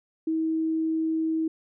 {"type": "tone", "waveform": "sine", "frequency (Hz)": 320.6, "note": "E4", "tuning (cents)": -48, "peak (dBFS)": -23, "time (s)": [0.27, 1.48], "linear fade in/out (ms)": 5, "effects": []}